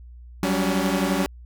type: tone cluster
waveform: sawtooth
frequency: 184.4 / 196 / 282.7 Hz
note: F#3 / G3 / C#4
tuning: -6 / 0 / +34 cents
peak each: -21 dBFS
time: 0.43-1.26 s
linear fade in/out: 0 ms
effects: added 60 Hz sine -40 dBFS peak until 1.45 s